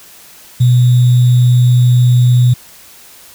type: tone with sample-and-hold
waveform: sine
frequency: 123.47 Hz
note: B2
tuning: in tune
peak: -5 dBFS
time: 0.6-2.54 s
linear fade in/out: 10 ms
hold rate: 3675 Hz
effects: white hiss -39 dBFS RMS until 3.34 s